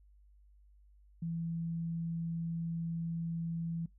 sine tone, 166.4 Hz, E3, 17 cents sharp, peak -34 dBFS, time 1.22-3.86 s, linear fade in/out 5 ms, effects noise-tail reverb RT60 0.2 s tail -24 dB re dry + added 50 Hz sine -59 dBFS peak until 3.98 s

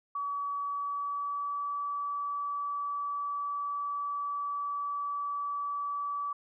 sine tone with pitch glide, 1139 to 1150.2 Hz, C#6 to D6, +47 to -36 cents, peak -31 dBFS, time 0.15-6.33 s, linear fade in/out 5 ms, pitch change +17 cents, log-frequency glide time 0.58-1.7 s, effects none

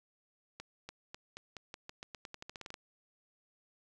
accelerating click train, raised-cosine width 0.2 ms, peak -27 dBFS, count 18, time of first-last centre 0.6-2.742 s, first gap 290 ms, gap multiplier 0.88, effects none

